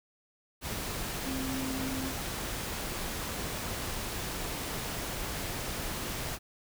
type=tone in noise; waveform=sine; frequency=263.7 Hz; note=C4; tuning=14 cents sharp; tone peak=-34 dBFS; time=1.24-2.13 s; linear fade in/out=50 ms; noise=pink; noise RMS=-36 dBFS; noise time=0.61-6.39 s; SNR=-1 dB; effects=none